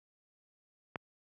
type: click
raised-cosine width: 0.5 ms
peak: -21 dBFS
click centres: 0.958 s
effects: high-pass 100 Hz 12 dB/octave